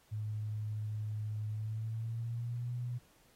sine tone with pitch glide, 106.9 to 122.09 Hz, A2 to B2, -49 to -19 cents, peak -35 dBFS, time 0.11-2.99 s, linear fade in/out 20 ms, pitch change +230 cents, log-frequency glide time 1.5-2.72 s, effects pink hiss -67 dBFS RMS until 3.35 s + AAC 48 kbps

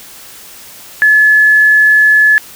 sine tone, 1716 Hz, A6, 44 cents flat, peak -4 dBFS, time 1.02-2.38 s, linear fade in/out 0 ms, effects white hiss -34 dBFS RMS until 2.55 s

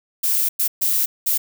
violet noise bursts at uneven times, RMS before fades -19 dBFS, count 4, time 0.23-0.49 / 0.59-0.68 / 0.81-1.06 / 1.26-1.38 s, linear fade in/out 10 ms, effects none

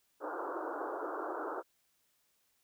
pink band-pass noise, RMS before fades -39 dBFS, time 0.2-1.63 s, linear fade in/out 50 ms, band 300 to 1500 Hz, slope 96 dB/octave, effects white hiss -75 dBFS RMS until 2.63 s

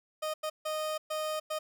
30% pulse tone bursts at uneven times, 619 Hz, D#5, 9 cents flat, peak -29 dBFS, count 5, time 0.22-0.34 / 0.43-0.5 / 0.65-0.98 / 1.1-1.4 / 1.5-1.59 s, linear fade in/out 10 ms, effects none

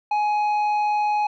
sine tone with tanh clipping, 838 Hz, G#5, 15 cents sharp, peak -20 dBFS, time 0.11-1.27 s, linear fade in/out 5 ms, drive 7 dB, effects none

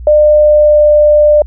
sine tone with pitch glide, 601 to 596.8 Hz, D5 to D5, +40 to +28 cents, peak -3 dBFS, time 0.07-1.42 s, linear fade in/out 2 ms, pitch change -12 cents, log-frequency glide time 0.37-0.88 s, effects added 60 Hz sine -23 dBFS peak until 1.46 s

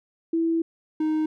sine / triangle tone pair in turn, 329.6 / 311.1 Hz, E4 / D#4, 0 / 0 cents, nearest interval minor second, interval 100 cents, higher first, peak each -20 / -19 dBFS, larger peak second, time 0.33-0.62 / 1-1.26 s, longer first, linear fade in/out 5 ms, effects none

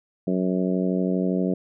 harmonic tone, 92.5 Hz, F#2, in tune, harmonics 2 / 3 / 4 / 5 / 6 / 7, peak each -23 / -27 / -29 / -31 / -33 / -34 dBFS, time 0.27-1.54 s, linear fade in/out 5 ms, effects none

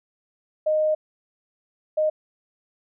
sine tone bursts at uneven times, 618 Hz, D#5, 12 cents flat, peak -18 dBFS, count 2, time 0.66-0.95 / 1.97-2.1 s, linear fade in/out 10 ms, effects none

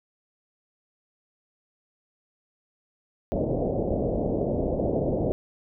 white low-pass noise, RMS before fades -26 dBFS, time 3.32-5.32 s, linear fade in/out 0 ms, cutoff 640 Hz, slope 48 dB/octave, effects none

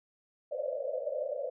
pink band-pass noise, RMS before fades -35 dBFS, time 0.51-1.5 s, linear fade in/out 10 ms, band 510 to 620 Hz, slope 96 dB/octave, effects none

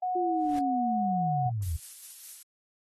sine tone, 733 Hz, F#5, 16 cents flat, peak -27 dBFS, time 0.02-1.5 s, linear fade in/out 10 ms
sine linear sweep, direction down, 361.5 to 73 Hz, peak -28 dBFS, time 0.15-1.77 s, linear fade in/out 10 ms
pink noise with exponential growth, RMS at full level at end -43 dBFS, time 0.29-0.59 s, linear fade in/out 0 ms, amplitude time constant 64 ms
violet noise with tremolo, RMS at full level -40 dBFS, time 1.62-2.43 s, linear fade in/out 5 ms, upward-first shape square, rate 4.9 Hz, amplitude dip 30%
effects AAC 32 kbps

